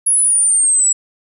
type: exponential sweep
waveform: sine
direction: down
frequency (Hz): 10548 to 7710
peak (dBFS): -10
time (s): 0.06-0.93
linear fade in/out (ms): 10
effects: none